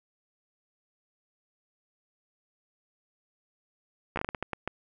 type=slowing click train; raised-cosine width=0.5 ms; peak=-16 dBFS; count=10; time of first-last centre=4.16-4.676 s; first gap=13 ms; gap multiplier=1.35; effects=none